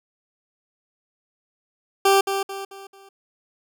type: tone with echo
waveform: 20% pulse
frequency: 391.7 Hz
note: G4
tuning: 1 cent flat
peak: -9 dBFS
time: 2.05-2.21 s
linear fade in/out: 5 ms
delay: 220 ms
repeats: 4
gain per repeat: -8 dB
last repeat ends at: 3.09 s
effects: none